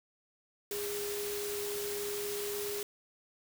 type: tone in noise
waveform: sine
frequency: 410 Hz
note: G#4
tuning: 22 cents flat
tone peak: -36 dBFS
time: 0.71-2.83 s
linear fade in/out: 2 ms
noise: white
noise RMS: -40 dBFS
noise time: 0.71-2.83 s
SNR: +1 dB
effects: none